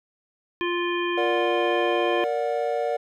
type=harmonic tone; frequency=349.2 Hz; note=F4; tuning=in tune; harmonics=1 / 3 / 5 / 7 / 9; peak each=-25 / -30 / -32 / -33 / -35 dBFS; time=0.61-2.24 s; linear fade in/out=0 ms
type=chord; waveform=triangle; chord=Bb augmented; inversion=none; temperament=just; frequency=466.2 / 582.7 / 728.4 Hz; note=Bb4 / D5 / F#5; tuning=0 / -14 / -27 cents; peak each=-25 / -25 / -26 dBFS; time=1.17-2.97 s; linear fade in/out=10 ms
effects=none